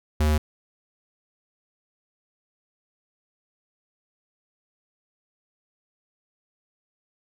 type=tone; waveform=square; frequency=76.2 Hz; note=D#2; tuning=36 cents flat; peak=-19 dBFS; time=0.2-0.38 s; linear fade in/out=5 ms; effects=none